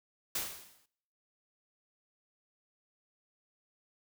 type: noise with exponential decay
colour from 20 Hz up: white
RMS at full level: -32 dBFS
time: 0.35-0.86 s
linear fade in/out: 5 ms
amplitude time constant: 110 ms
effects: noise-tail reverb RT60 0.8 s tail -25 dB re dry